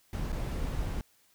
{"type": "noise with dropouts", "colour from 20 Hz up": "brown", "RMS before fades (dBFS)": -33, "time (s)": [0.13, 1.01], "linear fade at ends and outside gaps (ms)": 1, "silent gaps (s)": [0.32, 0.327], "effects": ["white hiss -66 dBFS RMS until 1.34 s"]}